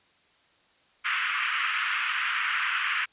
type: band-pass noise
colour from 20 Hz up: pink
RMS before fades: -28 dBFS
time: 1.04-3.06 s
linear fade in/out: 20 ms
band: 1200 to 3000 Hz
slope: 48 dB/octave
effects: white hiss -63 dBFS RMS until 3.12 s + resampled to 8000 Hz